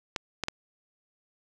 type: clicks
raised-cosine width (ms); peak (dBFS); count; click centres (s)
0.2; -12; 3; 0.162 / 0.437 / 0.484
effects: none